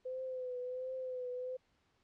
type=tone with vibrato; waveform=sine; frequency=508 Hz; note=B4; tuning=49 cents sharp; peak=-38 dBFS; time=0.05-1.57 s; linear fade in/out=10 ms; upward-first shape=triangle; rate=1.4 Hz; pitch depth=46 cents each way; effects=pink hiss -75 dBFS RMS until 2.03 s + low-pass 5000 Hz 12 dB/octave